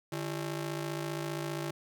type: ring-modulated tone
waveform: sawtooth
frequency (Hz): 244.7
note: B3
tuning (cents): -16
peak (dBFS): -27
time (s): 0.12-1.71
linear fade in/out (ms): 5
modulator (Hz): 94.8
effects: none